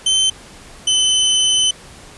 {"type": "tone pair in turn", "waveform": "sawtooth", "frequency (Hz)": [3085, 3039], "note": ["G7", "F#7"], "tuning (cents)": [-28, 46], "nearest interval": "unison", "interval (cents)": 26, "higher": "first", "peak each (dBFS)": [-9, -9], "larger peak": "neither", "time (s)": [[0.06, 0.3], [0.87, 1.71]], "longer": "second", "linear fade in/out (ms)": 5, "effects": ["pink hiss -40 dBFS RMS until 2.17 s", "resampled to 24000 Hz"]}